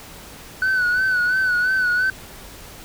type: tone with vibrato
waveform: sine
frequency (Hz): 1494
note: F#6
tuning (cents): +16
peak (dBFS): -14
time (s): 0.62-2.1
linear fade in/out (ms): 2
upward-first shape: sine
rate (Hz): 2.9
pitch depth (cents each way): 55
effects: tanh soft clip ceiling -15 dBFS + pink hiss -40 dBFS RMS until 2.84 s